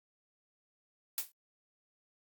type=noise with exponential decay; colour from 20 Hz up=blue; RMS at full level=-30 dBFS; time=1.18-1.32 s; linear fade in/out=1 ms; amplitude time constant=29 ms; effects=Opus 48 kbps